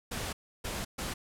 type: noise bursts at uneven times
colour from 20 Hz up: pink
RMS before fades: -36 dBFS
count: 3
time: 0.11-0.33 / 0.64-0.85 / 0.98-1.14 s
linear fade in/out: 10 ms
effects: low-pass 12000 Hz 12 dB/octave